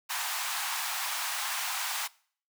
pink high-pass noise, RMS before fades -33 dBFS, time 0.09-2.08 s, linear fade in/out 20 ms, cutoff 770 Hz, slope 48 dB/octave, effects noise-tail reverb RT60 0.5 s tail -22 dB re dry

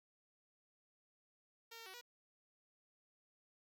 5% pulse tone with pitch steps, 459.8 / 456.4 / 376.8 / 483.3 Hz, A#4 / A#4 / F#4 / B4, -24 / -37 / +32 / -38 cents, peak -40 dBFS, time 1.71-2.014 s, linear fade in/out 10 ms, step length 76 ms, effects none

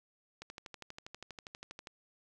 click train, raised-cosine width 0.2 ms, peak -28 dBFS, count 19, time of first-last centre 0.42-1.872 s, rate 12.4 Hz, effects none

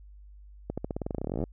accelerating click train, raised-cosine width 2 ms, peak -18 dBFS, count 23, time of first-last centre 0.7-1.438 s, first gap 76 ms, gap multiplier 0.91, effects added 50 Hz sine -47 dBFS peak until 1.52 s

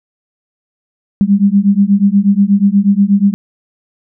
sine beating tone pair, 196 / 204.3 Hz, G3 / G#3, 0 / -28 cents, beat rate 8.3 Hz, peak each -10 dBFS, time 1.21-3.34 s, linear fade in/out 0 ms, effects none

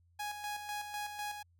sawtooth tone with tremolo, 830.6 Hz, G#5, in tune, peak -33 dBFS, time 0.19-1.43 s, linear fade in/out 10 ms, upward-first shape square, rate 4 Hz, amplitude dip 50%, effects added 86 Hz sine -65 dBFS peak until 1.59 s

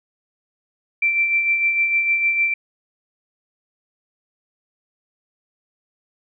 sine tone with tremolo, 2346 Hz, D7, 2 cents flat, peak -14 dBFS, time 1.02-2.54 s, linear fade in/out 5 ms, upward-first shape sine, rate 6.6 Hz, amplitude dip 45%, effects none

